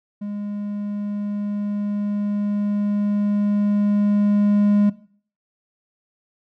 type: tone with level ramp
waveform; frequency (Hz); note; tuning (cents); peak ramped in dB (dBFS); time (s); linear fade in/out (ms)
triangle; 205.5; G#3; -18; -24 to -11; 0.21-4.9; 10
effects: noise-tail reverb RT60 0.5 s tail -18 dB re dry